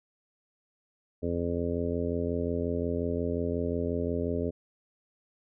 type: harmonic tone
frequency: 85.6 Hz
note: F2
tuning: 34 cents flat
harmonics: 1 / 2 / 3 / 4 / 5 / 6 / 7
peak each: -34 / -37 / -33 / -38 / -33 / -38 / -38 dBFS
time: 1.22-4.51 s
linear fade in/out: 20 ms
effects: none